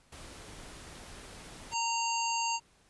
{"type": "noise", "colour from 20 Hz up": "pink", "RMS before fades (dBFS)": -48, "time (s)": [0.12, 1.74], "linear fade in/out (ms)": 5}
{"type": "harmonic tone", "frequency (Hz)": 925, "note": "A#5", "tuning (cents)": -14, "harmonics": [1, 3, 5, 7, 8], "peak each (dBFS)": [-31, -36, -38, -39, -40], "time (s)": [1.71, 2.6], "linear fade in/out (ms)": 50}
{"effects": ["pink hiss -65 dBFS RMS until 2.89 s", "resampled to 24000 Hz"]}